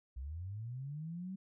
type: linear sweep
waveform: sine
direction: up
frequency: 60 to 194.1 Hz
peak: -40 dBFS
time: 0.16-1.36 s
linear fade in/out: 10 ms
effects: none